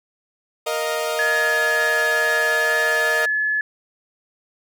sawtooth chord, Bb suspended fourth, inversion none, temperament equal with one note detuned, 466.2 / 622.3 / 702.1 Hz, Bb4 / Eb5 / F5, 0 / 0 / +9 cents, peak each -22 / -20 / -26 dBFS, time 0.66-3.26 s, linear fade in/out 10 ms
sine tone with pitch glide, 1698 to 1714.8 Hz, G#6 to A6, +38 to -45 cents, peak -18 dBFS, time 1.19-3.61 s, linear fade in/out 2 ms, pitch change +17 cents, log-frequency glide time 2.37-2.78 s
effects none

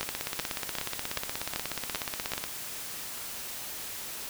two click trains, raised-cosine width 0.2 ms, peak -12 / -14 dBFS, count 7 / 41, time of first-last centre 0.01-2.336 / 0.03-2.44 s, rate 2.58 / 16.6 Hz, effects white hiss -39 dBFS RMS until 4.29 s

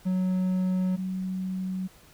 triangle / sine tone pair in turn, 185 / 186.83 Hz, F#3 / F#3, 0 / +17 cents, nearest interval unison, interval 17 cents, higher second, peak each -21 / -28 dBFS, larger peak first, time 0.05-0.97 / 0.97-1.88 s, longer first, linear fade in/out 20 ms, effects pink hiss -55 dBFS RMS until 2.13 s

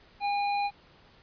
sine tone with hard clipping, 812 Hz, G#5, 39 cents flat, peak -28 dBFS, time 0.2-0.71 s, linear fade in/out 50 ms, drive 18 dB, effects pink hiss -58 dBFS RMS until 1.22 s + resampled to 11025 Hz

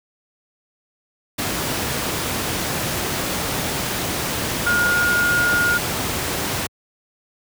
sine tone in noise, 1428 Hz, F6, 38 cents sharp, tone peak -16 dBFS, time 4.66-5.78 s, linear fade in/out 10 ms, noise pink, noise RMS -23 dBFS, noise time 1.38-6.67 s, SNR +4 dB, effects high-pass 80 Hz 12 dB/octave

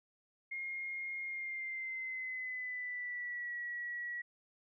sine tone with pitch glide, 2137 to 1926 Hz, C7 to B6, +36 to -44 cents, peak -38 dBFS, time 0.51-4.22 s, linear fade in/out 10 ms, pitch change -180 cents, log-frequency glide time 1.24-3.54 s, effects none

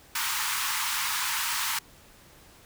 pink high-pass noise, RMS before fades -29 dBFS, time 0.15-1.79 s, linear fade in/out 5 ms, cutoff 870 Hz, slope 96 dB/octave, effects pink hiss -54 dBFS RMS until 2.65 s

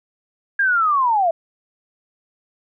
sine linear sweep, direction down, 1638 to 642 Hz, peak -14 dBFS, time 0.59-1.31 s, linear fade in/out 5 ms, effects none

